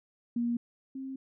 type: tone pair in turn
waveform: sine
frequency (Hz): 237.2 / 266.3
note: A#3 / C4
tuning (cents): +30 / +31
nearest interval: major second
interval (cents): 201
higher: second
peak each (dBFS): -27 / -36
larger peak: first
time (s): 0.36-0.57 / 0.95-1.16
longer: neither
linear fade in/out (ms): 5
effects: none